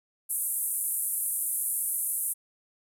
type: band-pass noise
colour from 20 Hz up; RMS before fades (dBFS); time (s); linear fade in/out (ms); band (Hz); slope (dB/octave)
pink; -30; 0.29-2.34; 20; 9200 to 13000; 48
effects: none